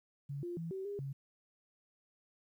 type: tone with pitch steps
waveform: sine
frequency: 141 / 349.3 / 165.7 / 382.6 / 405.3 / 137.6 Hz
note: C#3 / F4 / E3 / G4 / G#4 / C#3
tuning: +30 / 0 / +9 / -42 / -42 / -12 cents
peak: -38 dBFS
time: 0.29-1.13 s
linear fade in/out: 10 ms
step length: 140 ms
effects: 12-bit